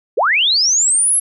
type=linear sweep; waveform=sine; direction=up; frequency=345.7 to 11200 Hz; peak=-11 dBFS; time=0.17-1.2 s; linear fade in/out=10 ms; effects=none